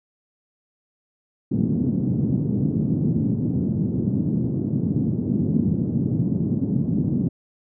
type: band-pass noise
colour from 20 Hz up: white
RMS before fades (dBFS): -22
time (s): 1.51-7.29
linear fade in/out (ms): 10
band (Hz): 110 to 250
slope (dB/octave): 24
effects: none

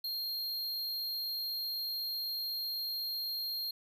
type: tone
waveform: square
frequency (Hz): 4218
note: C8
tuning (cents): +13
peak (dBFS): -35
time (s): 0.04-3.71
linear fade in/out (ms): 5
effects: none

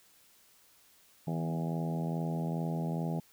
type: harmonic tone with a mistuned harmonic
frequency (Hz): 82.41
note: E2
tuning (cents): 0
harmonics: 2 / 3 / 4 / 5 / 6 / 7 / 8 / 9 / 10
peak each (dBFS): -32 / -40 / -44 / -45 / -47 / -48 / -45 / -48 / -46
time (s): 1.27-3.2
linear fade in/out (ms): 5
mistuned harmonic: 2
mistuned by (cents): -24
effects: white hiss -63 dBFS RMS until 3.32 s

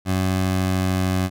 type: tone with pitch glide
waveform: 20% pulse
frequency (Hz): 93.7 to 93.05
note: F#2 to F#2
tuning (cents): +22 to +10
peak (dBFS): -14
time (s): 0.05-1.3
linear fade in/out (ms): 50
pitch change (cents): -12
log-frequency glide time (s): 0.35-1.11
effects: none

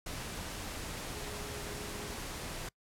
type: tone in noise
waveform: sine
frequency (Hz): 415.3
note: G#4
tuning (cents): 0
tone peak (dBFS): -48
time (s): 1.14-2.14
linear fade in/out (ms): 5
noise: pink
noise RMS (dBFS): -41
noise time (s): 0.06-2.69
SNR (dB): -10
effects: noise-tail reverb RT60 0.1 s tail -25 dB re dry + low-pass 12000 Hz 12 dB/octave

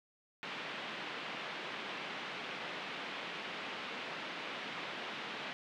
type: band-pass noise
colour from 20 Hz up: white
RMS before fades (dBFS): -43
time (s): 0.43-5.53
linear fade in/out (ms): 0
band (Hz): 160 to 3200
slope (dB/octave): 24
effects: none

